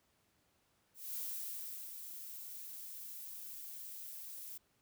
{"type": "noise with ADSR envelope", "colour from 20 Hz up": "violet", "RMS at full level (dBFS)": -41, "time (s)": [0.94, 4.58], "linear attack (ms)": 210, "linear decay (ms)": 750, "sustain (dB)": -7, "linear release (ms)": 8, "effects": ["pink hiss -75 dBFS RMS until 4.81 s", "high-pass 60 Hz 12 dB/octave"]}